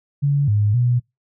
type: tone with pitch steps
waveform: sine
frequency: 142.3 / 104.1 / 122.3 Hz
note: C#3 / G#2 / B2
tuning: +46 / +5 / -16 cents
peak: -14 dBFS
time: 0.22-1 s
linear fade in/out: 20 ms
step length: 260 ms
effects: noise-tail reverb RT60 0.2 s tail -25 dB re dry